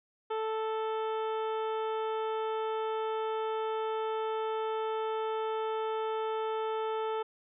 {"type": "harmonic tone", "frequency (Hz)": 440, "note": "A4", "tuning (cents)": 0, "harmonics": [1, 2, 3, 4, 5, 6, 7, 8], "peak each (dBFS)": [-32, -36, -40, -52, -54, -55, -52, -55], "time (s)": [0.3, 7.23], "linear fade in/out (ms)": 10, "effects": []}